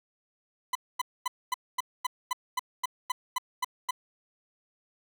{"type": "tone bursts", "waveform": "40% pulse", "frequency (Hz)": 1005, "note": "B5", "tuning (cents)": 30, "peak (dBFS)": -25, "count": 13, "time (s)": [0.73, 3.909], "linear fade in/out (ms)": 5, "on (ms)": 23, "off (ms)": 240, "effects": []}